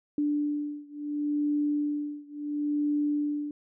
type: beating tone pair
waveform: sine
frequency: 293.7 / 294.42 Hz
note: D4 / D4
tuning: 0 / +4 cents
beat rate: 0.72 Hz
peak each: -29 / -30 dBFS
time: 0.18-3.51 s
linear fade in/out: 2 ms
effects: none